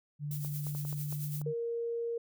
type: tone with pitch glide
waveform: sine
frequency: 146.83 to 148.28 Hz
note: D3 to D3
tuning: 0 to +17 cents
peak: -34 dBFS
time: 0.19-1.54 s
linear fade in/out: 50 ms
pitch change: +17 cents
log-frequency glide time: 0.92-1.38 s
type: noise with tremolo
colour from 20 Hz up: violet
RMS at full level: -41 dBFS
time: 0.31-1.42 s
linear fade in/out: 2 ms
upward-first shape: triangle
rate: 8.9 Hz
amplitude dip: 65%
type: clicks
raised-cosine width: 1 ms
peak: -34 dBFS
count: 7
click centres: 0.448 / 0.668 / 0.75 / 0.851 / 0.928 / 1.126 / 1.415 s
type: tone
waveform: sine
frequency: 466.7 Hz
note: A#4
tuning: 2 cents sharp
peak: -32 dBFS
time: 1.46-2.18 s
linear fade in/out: 5 ms
effects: none